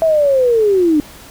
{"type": "linear sweep", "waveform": "sine", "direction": "down", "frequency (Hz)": [660, 290], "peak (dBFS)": -9, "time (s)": [0.02, 1], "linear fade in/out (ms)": 0, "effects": ["pink hiss -38 dBFS RMS until 1.3 s"]}